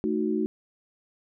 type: chord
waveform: sine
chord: D# diminished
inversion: second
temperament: equal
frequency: 220 / 311.1 / 370 Hz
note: A3 / D#4 / F#4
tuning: 0 / 0 / 0 cents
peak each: -28 dBFS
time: 0.04-0.46 s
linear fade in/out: 0 ms
effects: none